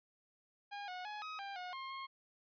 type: tone with pitch steps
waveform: sawtooth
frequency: 813 / 729 / 840 / 1265 / 795 / 724 / 1066 / 1075 Hz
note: G#5 / F#5 / G#5 / D#6 / G5 / F#5 / C6 / C6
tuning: -37 / -26 / +19 / +28 / +24 / -38 / +32 / +47 cents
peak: -39 dBFS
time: 0.71-2.07 s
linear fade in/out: 20 ms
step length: 170 ms
effects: resampled to 11025 Hz

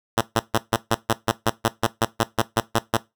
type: tone bursts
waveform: 5% pulse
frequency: 113.4 Hz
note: A#2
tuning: 47 cents flat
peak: -5 dBFS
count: 16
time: 0.17-2.974 s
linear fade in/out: 10 ms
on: 44 ms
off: 140 ms
effects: noise-tail reverb RT60 0.2 s tail -18 dB re dry

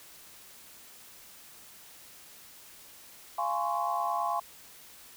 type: chord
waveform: sine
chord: Db major seventh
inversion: first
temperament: just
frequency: 693 / 831.5 / 1039.4 / 1108.7 Hz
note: F5 / Ab5 / C6 / Db6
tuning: -14 / +2 / -12 / 0 cents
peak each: -33 / -33 / -33 / -34 dBFS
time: 3.38-4.4 s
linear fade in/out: 5 ms
effects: white hiss -52 dBFS RMS until 5.16 s

